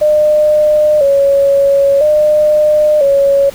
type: tone with vibrato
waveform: sine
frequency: 580 Hz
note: D5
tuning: 22 cents flat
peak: -6 dBFS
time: 0.01-3.5 s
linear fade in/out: 10 ms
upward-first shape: square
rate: 0.5 Hz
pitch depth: 72 cents each way
effects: pink hiss -34 dBFS RMS until 3.54 s